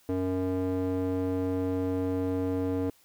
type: tone with band-pass filter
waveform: square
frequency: 92.7 Hz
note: F#2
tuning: 4 cents sharp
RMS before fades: -29 dBFS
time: 0.09-2.9 s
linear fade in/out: 0 ms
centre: 370 Hz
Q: 2.6
effects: white hiss -62 dBFS RMS until 3.04 s